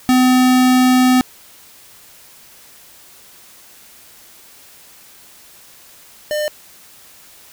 square tone pair in turn, 254.1 / 602.1 Hz, B3 / D5, +49 / +43 cents, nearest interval octave + minor third, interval 1494 cents, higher second, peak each -10 / -18 dBFS, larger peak first, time 0.09-1.21 / 6.31-6.48 s, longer first, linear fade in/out 0 ms, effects white hiss -44 dBFS RMS until 7.52 s

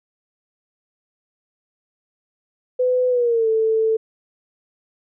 sine tone with pitch glide, 503 to 443 Hz, B4 to A4, +32 to +12 cents, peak -15 dBFS, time 2.79-3.97 s, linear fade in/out 10 ms, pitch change -220 cents, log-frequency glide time 3.09-3.48 s, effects none

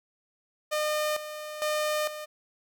sawtooth tone with tremolo, 607 Hz, D#5, 43 cents flat, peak -22 dBFS, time 0.71-2.26 s, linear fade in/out 20 ms, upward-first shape square, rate 1.1 Hz, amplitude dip 70%, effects none

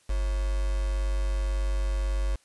sine tone with quantisation, 49.09 Hz, G1, 3 cents sharp, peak -24 dBFS, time 0.09-2.36 s, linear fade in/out 10 ms, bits 6, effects white hiss -63 dBFS RMS until 2.44 s + resampled to 24000 Hz

